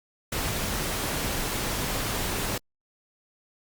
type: noise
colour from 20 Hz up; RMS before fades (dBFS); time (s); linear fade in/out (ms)
pink; -29; 0.32-2.58; 5
effects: Opus 48 kbps